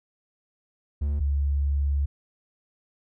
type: tone pair in turn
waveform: triangle / sine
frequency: 72.2 / 70.67 Hz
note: D2 / C#2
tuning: -29 / +34 cents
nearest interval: unison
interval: 37 cents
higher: first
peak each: -21 / -21 dBFS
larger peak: neither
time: 1.01-1.2 / 1.2-2.06 s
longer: second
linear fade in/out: 10 ms
effects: none